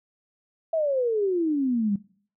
sine exponential sweep, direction down, 665 to 194.5 Hz, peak -21 dBFS, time 0.73-1.96 s, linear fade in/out 5 ms, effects noise-tail reverb RT60 0.5 s tail -20 dB re dry

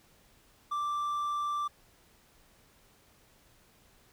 triangle tone, 1174.7 Hz, D6, in tune, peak -28 dBFS, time 0.71-1.68 s, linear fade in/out 10 ms, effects pink hiss -63 dBFS RMS until 4.12 s

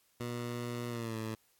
15% pulse tone with pitch glide, 120.2 to 110.86 Hz, B2 to A2, -46 to +13 cents, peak -30 dBFS, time 0.2-1.35 s, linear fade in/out 5 ms, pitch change -141 cents, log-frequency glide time 0.89-1.17 s, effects white hiss -71 dBFS RMS until 1.59 s + AAC 64 kbps

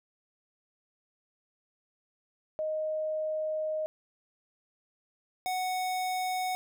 sine / square tone pair in turn, 622.3 / 740 Hz, D#5 / F#5, 0 / 0 cents, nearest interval minor third, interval 300 cents, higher second, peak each -29 / -30 dBFS, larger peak first, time 2.59-3.86 / 5.46-6.55 s, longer first, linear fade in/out 0 ms, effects none

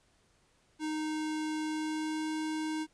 square tone with pitch glide, 309.7 to 312 Hz, D#4 to D#4, -8 to +5 cents, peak -33 dBFS, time 0.79-2.87 s, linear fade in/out 50 ms, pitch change +13 cents, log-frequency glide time 1.64-2.31 s, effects pink hiss -69 dBFS RMS until 2.93 s + resampled to 22050 Hz

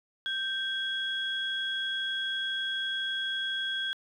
sine tone pair together, 1568 / 3322 Hz, G6 / G#7, 0 / 0 cents, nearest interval octave + minor second, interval 1300 cents, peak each -32 / -31 dBFS, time 0.26-3.93 s, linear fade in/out 0 ms, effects tanh soft clip ceiling -21 dBFS + 11-bit

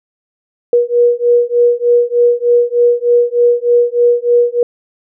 sine beating tone pair, 478.8 / 482.1 Hz, A#4 / B4, +46 / -42 cents, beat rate 3.3 Hz, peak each -11 dBFS, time 0.73-4.63 s, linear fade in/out 2 ms, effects none

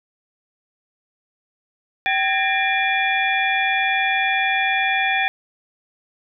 sine tone cluster, 774 / 1656 / 1823 / 2389 / 3434 Hz, G5 / G#6 / A#6 / D7 / A7, -22 / -5 / -39 / +29 / -43 cents, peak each -22 / -28 / -23 / -21 / -28 dBFS, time 2.06-5.28 s, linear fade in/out 0 ms, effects none

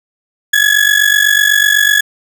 35% pulse ring-modulated tone, 1691 Hz, G#6, 31 cents sharp, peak -3 dBFS, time 0.53-2.01 s, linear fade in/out 5 ms, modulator 24 Hz, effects none

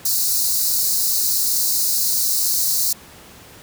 white high-pass noise, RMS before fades -19 dBFS, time 0.05-2.93 s, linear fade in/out 5 ms, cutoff 4000 Hz, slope 96 dB/octave, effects pink hiss -43 dBFS RMS until 3.62 s + high-pass 60 Hz 12 dB/octave

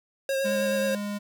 square tone with vibrato, 540 Hz, C#5, 45 cents flat, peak -25 dBFS, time 0.29-0.95 s, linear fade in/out 2 ms, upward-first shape triangle, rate 9.3 Hz, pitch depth 23 cents each way
square tone, 204.9 Hz, G#3, 23 cents flat, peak -30 dBFS, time 0.44-1.19 s, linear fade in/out 20 ms
effects none

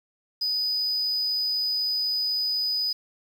sine tone, 4978 Hz, D#8, in tune, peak -21 dBFS, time 0.41-2.93 s, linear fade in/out 10 ms, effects tanh soft clip ceiling -22 dBFS + 8-bit

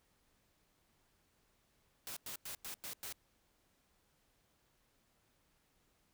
white noise bursts, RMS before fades -45 dBFS, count 6, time 2.07-3.125 s, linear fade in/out 0 ms, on 95 ms, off 97 ms, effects pink hiss -75 dBFS RMS until 6.13 s

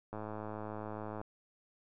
click train, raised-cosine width 1 ms, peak -28 dBFS, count 117, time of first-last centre 0.13-1.214 s, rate 107 Hz, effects none

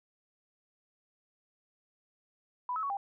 sine tone with pitch steps, 991 / 1292 / 1118 / 798 Hz, B5 / E6 / C#6 / G5, +6 / -35 / +14 / +31 cents, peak -31 dBFS, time 2.69-2.97 s, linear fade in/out 2 ms, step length 70 ms, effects none

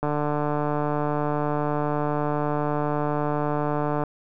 click train, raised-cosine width 1 ms, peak -12 dBFS, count 594, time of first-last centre 0.03-4.037 s, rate 148 Hz, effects none

